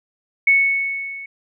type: tone with level ramp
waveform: sine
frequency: 2211 Hz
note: C#7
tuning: 5 cents flat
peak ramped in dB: -9 to -31 dBFS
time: 0.47-1.26 s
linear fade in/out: 5 ms
effects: none